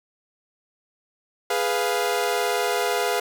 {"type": "chord", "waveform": "sawtooth", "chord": "F diminished", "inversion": "first", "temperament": "equal", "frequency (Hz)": [415.3, 493.9, 698.5], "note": ["Ab4", "Cb5", "F5"], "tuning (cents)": [0, 0, 0], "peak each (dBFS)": -22, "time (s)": [1.5, 3.2], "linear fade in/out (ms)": 5, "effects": ["9-bit"]}